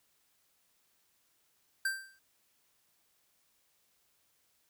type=tone with exponential decay; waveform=square; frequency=1569 Hz; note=G6; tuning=1 cent sharp; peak=-28 dBFS; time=1.85-2.19 s; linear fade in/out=5 ms; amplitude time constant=73 ms; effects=white hiss -73 dBFS RMS until 4.69 s